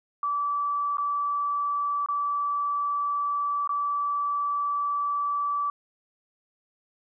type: tone with dropouts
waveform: sine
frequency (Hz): 1156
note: D6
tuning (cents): -28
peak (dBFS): -24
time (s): 0.23-5.7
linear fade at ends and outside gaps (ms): 2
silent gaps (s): 0.971-0.982 / 2.061-2.086 / 3.675-3.692
effects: none